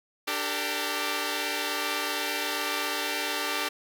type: chord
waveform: 5% pulse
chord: G minor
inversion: second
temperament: equal with one note detuned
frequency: 293.7 / 392 / 454.7 Hz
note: D4 / G4 / Bb4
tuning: 0 / 0 / -43 cents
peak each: -21 dBFS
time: 0.27-3.69 s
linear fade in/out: 10 ms
effects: none